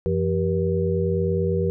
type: tone cluster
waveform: sine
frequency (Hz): 91.5 / 170.2 / 387.9 / 477.1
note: F#2 / F3 / G4 / A#4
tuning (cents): -19 / -44 / -18 / +40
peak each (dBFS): -25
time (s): 0.06-1.7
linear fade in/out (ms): 0
effects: none